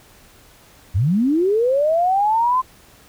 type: linear sweep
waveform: sine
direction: up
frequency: 77.78 to 1046.5 Hz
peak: -14 dBFS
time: 0.94-2.62 s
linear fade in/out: 20 ms
effects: pink hiss -49 dBFS RMS until 3.08 s